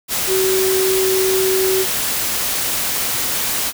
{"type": "tone in noise", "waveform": "sine", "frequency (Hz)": 378.9, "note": "F#4", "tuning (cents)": 41, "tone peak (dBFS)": -15, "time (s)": [0.27, 1.86], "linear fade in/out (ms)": 50, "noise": "white", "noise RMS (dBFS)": -20, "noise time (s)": [0.08, 3.73], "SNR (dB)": 2, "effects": []}